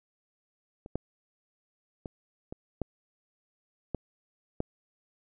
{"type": "clicks", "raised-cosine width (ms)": 2, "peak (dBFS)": [-30, -17, -24, -25, -17, -17, -16], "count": 7, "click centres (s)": [0.861, 0.956, 2.058, 2.525, 2.817, 3.947, 4.604], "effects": []}